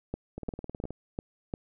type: two click trains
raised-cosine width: 2 ms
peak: -19 / -24 dBFS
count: 5 / 11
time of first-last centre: 0.14-1.539 / 0.38-0.906 s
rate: 2.86 / 19 Hz
effects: none